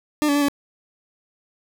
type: tone with pitch steps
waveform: 40% pulse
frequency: 300 / 285.8 / 289.7 / 283.7 Hz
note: D4 / D4 / D4 / C#4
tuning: +37 / -47 / -24 / +40 cents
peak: -16 dBFS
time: 0.22-0.484 s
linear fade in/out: 0 ms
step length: 66 ms
effects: none